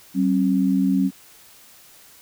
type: tone pair together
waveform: sine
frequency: 190.92 / 270 Hz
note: G3 / C#4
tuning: -45 / -45 cents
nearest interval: tritone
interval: 600 cents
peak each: -19 dBFS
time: 0.14-1.11 s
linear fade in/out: 50 ms
effects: white hiss -49 dBFS RMS until 2.21 s